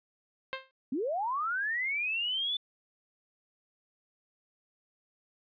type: tone with exponential decay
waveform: 10% pulse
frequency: 528 Hz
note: C5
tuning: 16 cents sharp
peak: -22 dBFS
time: 0.53-0.71 s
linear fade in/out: 0 ms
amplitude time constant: 37 ms
type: linear sweep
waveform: sine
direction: up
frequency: 233.1 to 3520 Hz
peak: -29 dBFS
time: 0.92-2.57 s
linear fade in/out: 5 ms
effects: resampled to 11025 Hz